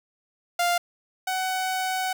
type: tone pair in turn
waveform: sawtooth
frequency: 698.5 / 749.3 Hz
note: F5 / F#5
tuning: 0 / +22 cents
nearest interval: minor second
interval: 122 cents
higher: second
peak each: -17 / -21 dBFS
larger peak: first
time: 0.59-0.78 / 1.27-2.13 s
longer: second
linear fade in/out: 5 ms
effects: none